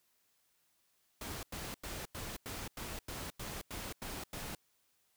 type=noise bursts; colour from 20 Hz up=pink; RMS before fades=-43 dBFS; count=11; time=1.21-4.55 s; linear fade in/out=2 ms; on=220 ms; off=92 ms; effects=white hiss -75 dBFS RMS until 5.16 s